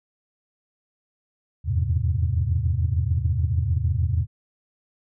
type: tone cluster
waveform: sine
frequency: 80.2 / 86.9 / 101.8 / 117.3 / 129 Hz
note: E2 / F2 / G#2 / A#2 / C3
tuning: -47 / -8 / -34 / +11 / -24 cents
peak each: -23 / -26 / -25 / -31 / -27 dBFS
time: 1.64-4.27 s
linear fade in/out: 50 ms
effects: tanh soft clip ceiling -10 dBFS